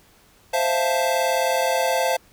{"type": "chord", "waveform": "square", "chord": "F major seventh", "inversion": "second", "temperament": "equal", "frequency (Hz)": [523.3, 659.3, 698.5, 880], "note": ["C5", "E5", "F5", "A5"], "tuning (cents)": [0, 0, 0, 0], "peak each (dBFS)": [-24, -26, -26, -26], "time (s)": [0.53, 2.17], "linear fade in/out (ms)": 10, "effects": ["pink hiss -55 dBFS RMS until 2.32 s"]}